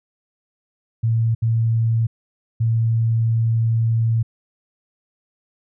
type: tone bursts at uneven times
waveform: sine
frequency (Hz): 113.9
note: A#2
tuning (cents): -40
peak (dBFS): -15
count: 3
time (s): 1.03-1.35 / 1.42-2.07 / 2.6-4.23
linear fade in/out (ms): 10
effects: none